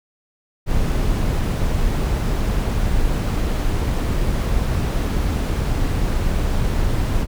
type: noise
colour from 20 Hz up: brown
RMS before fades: -19 dBFS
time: 0.66-7.27 s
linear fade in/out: 50 ms
effects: none